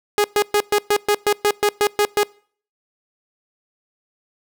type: tone bursts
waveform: sawtooth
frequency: 414.1 Hz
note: G#4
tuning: 5 cents flat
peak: -10 dBFS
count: 12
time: 0.18-2.232 s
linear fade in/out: 0 ms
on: 61 ms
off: 120 ms
effects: noise-tail reverb RT60 0.5 s tail -25 dB re dry